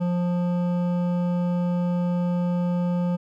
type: tone with hard clipping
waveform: sine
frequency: 176.3 Hz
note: F3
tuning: 17 cents sharp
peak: -23 dBFS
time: 0-3.17 s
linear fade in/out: 20 ms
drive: 11 dB
effects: none